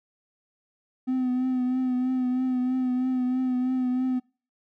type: tone with vibrato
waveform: triangle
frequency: 254.3 Hz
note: C4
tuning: 49 cents flat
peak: -20 dBFS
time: 1.07-4.2 s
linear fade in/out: 20 ms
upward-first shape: triangle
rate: 3.1 Hz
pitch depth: 36 cents each way
effects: noise-tail reverb RT60 0.4 s tail -26 dB re dry + tanh soft clip ceiling -16 dBFS